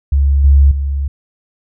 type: tone with level steps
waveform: sine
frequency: 69.7 Hz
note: C#2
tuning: 10 cents sharp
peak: -8 / -4 / -14 dBFS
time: 0.12-1.08 s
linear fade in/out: 5 ms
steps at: 0.44 / 0.71 s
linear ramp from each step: 5 ms
effects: none